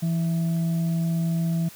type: tone with frequency modulation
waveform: sine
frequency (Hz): 166.7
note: E3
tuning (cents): +20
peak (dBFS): -21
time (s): 0.02-1.69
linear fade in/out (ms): 10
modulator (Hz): 492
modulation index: 0.21
effects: white hiss -46 dBFS RMS until 1.75 s + high-pass 60 Hz 12 dB/octave